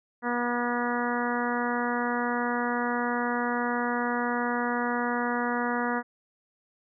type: harmonic tone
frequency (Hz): 241.5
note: B3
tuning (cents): -39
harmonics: 1 / 2 / 3 / 4 / 5 / 6 / 7 / 8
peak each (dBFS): -30 / -33 / -34 / -33 / -35 / -35 / -36 / -38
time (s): 0.22-6.03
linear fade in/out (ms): 50
effects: none